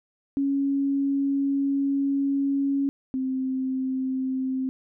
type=tone pair in turn; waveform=sine; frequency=277.2 / 261.6 Hz; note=C#4 / C4; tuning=0 / 0 cents; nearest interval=minor second; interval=100 cents; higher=first; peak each=-21 / -24 dBFS; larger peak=first; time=0.37-2.89 / 3.14-4.69 s; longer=first; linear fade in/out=0 ms; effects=none